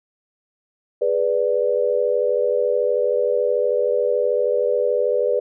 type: chord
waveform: sine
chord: G# diminished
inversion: none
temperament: equal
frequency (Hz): 415.3 / 493.9 / 587.3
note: G#4 / B4 / D5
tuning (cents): 0 / 0 / 0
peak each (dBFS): -23 / -19 / -22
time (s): 1.01-5.4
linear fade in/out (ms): 10
effects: none